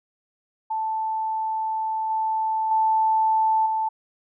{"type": "tone with level steps", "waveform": "sine", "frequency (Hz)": 880, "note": "A5", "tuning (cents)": 0, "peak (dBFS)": [-23, -21, -17, -21], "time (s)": [0.7, 3.89], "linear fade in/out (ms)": 10, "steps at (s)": [2.1, 2.71, 3.66], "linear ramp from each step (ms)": 2, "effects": []}